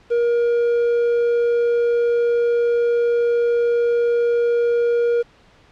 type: tone with quantisation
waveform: triangle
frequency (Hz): 473.5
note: A#4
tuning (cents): +27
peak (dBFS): -13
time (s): 0.1-5.23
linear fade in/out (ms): 20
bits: 7
effects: pink hiss -52 dBFS RMS until 5.71 s + low-pass 4000 Hz 12 dB/octave